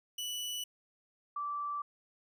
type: tone pair in turn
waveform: sawtooth / sine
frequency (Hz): 2960 / 1164.5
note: F#7 / D6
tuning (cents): 0 / -15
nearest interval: octave + major third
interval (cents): 1615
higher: first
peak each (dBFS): -33 / -34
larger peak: first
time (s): 0.18-0.64 / 1.36-1.82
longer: neither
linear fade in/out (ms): 5
effects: none